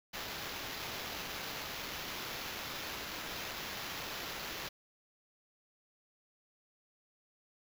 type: noise with sample-and-hold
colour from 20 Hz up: white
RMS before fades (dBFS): -42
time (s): 0.13-4.69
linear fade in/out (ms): 10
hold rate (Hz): 8820
effects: none